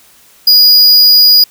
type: tone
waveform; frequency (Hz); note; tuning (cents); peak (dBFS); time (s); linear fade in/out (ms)
square; 4904; D#8; -26; -3; 0.47-1.44; 5
effects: white hiss -44 dBFS RMS until 1.5 s